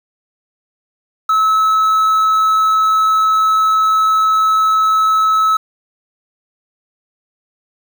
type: tone with quantisation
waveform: triangle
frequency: 1297 Hz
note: E6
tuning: 28 cents flat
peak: -8 dBFS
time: 1.29-5.57 s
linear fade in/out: 5 ms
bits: 6
effects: none